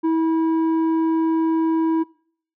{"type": "tone with low-pass filter", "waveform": "square", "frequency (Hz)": 324, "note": "E4", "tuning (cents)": -30, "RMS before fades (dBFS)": -19, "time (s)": [0.03, 2.04], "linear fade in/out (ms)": 20, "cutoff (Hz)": 710, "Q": 2.1, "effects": ["noise-tail reverb RT60 0.6 s tail -25 dB re dry"]}